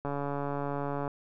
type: click train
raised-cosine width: 1 ms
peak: -20 dBFS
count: 147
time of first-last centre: 0.05-1.078 s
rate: 142 Hz
effects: none